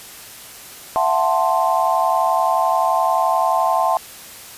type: chord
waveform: sine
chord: F# half-diminished seventh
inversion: third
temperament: equal with one note detuned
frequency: 668.5 / 740 / 880 / 1046.5 Hz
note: E5 / F#5 / A5 / C6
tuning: +24 / 0 / 0 / 0 cents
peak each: -20 dBFS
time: 0.96-3.97 s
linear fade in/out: 0 ms
effects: white hiss -38 dBFS RMS until 4.57 s + resampled to 32000 Hz